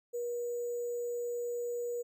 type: tone with sample-and-hold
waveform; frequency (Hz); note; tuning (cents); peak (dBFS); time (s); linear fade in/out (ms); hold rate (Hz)
sine; 479.5; A#4; +49; -33; 0.13-2.03; 20; 7350
effects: none